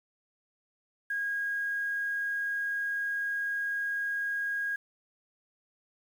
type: tone with quantisation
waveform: sine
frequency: 1636 Hz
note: G#6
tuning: 26 cents flat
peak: -29 dBFS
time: 1.1-4.76 s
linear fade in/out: 5 ms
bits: 9
effects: none